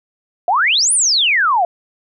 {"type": "exponential two-way sweep", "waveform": "sine", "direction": "up then down", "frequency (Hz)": [659.3, 10090, 659.3], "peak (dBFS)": -11, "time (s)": [0.48, 1.65], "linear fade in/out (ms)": 2, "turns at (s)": 0.93, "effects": []}